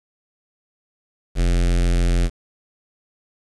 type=tone with notch filter; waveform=square; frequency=43.55 Hz; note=F1; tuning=4 cents flat; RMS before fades=-17 dBFS; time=1.35-2.3 s; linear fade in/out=50 ms; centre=970 Hz; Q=1.3; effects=resampled to 24000 Hz + 7-bit